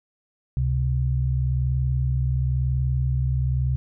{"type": "tone pair together", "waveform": "sine", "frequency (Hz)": [68.71, 129.7], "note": ["C#2", "C3"], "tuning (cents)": [-15, -15], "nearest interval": "major seventh", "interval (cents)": 1100, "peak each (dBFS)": [-23, -22], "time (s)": [0.57, 3.76], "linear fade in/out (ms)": 0, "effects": []}